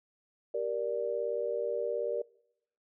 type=chord; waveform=sine; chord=G minor; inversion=none; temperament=just; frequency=392 / 470.4 / 588 Hz; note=G4 / Bb4 / D5; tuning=0 / +16 / +2 cents; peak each=-38 / -32 / -34 dBFS; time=0.54-2.22 s; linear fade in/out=5 ms; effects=noise-tail reverb RT60 0.8 s tail -24 dB re dry